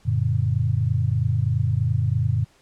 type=chord; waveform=sine; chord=Gb augmented; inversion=none; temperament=just; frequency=92.5 / 115.62 / 144.53 Hz; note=Gb2 / Bb2 / D3; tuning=0 / -14 / -27 cents; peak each=-24 / -21 / -25 dBFS; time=0.05-2.45 s; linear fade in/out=20 ms; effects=pink hiss -58 dBFS RMS until 2.61 s + low-pass 9000 Hz 12 dB/octave